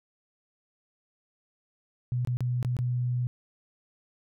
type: tone with dropouts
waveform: sine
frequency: 123.47 Hz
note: B2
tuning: in tune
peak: -25 dBFS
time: 2.12-3.27 s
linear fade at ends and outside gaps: 0 ms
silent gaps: 2.249-2.273 / 2.37-2.406 / 2.628-2.648 / 2.767-2.789 s
effects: none